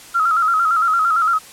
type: tone with vibrato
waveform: sine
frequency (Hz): 1322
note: E6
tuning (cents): +5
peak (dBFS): -13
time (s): 0.14-1.39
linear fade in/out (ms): 20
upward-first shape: square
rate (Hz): 8.8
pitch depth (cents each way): 68
effects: white hiss -40 dBFS RMS until 1.52 s + low-pass 11000 Hz 12 dB/octave